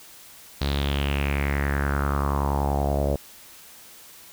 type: tone with low-pass filter sweep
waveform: sawtooth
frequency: 70.5 Hz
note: C#2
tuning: 30 cents sharp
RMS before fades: -24 dBFS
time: 0.61-3.16 s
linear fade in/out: 5 ms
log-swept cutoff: 4200 to 560 Hz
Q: 4.8
effects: white hiss -47 dBFS RMS until 4.32 s